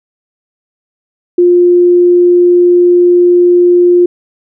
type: tone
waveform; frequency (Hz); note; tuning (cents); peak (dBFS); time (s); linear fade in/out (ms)
sine; 353.1; F4; +19; -3; 1.38-4.06; 5
effects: none